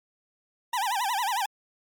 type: tone with vibrato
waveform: 40% pulse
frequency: 880 Hz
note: A5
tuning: in tune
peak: -24 dBFS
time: 0.73-1.46 s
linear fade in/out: 5 ms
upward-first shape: sine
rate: 11 Hz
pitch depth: 230 cents each way
effects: MP3 96 kbps